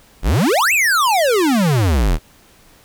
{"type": "exponential two-way sweep", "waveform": "square", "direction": "up then down", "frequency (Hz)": [35.1, 2734, 35.1], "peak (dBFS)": -13, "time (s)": [0.22, 2.19], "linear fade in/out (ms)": 50, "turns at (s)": 0.73, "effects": ["pink hiss -49 dBFS RMS until 2.84 s"]}